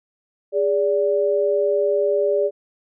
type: tone pair together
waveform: sine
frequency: 410 / 579.8 Hz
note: G#4 / D5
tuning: -22 / -22 cents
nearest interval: tritone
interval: 600 cents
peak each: -19 dBFS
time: 0.52-2.51 s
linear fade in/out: 50 ms
effects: none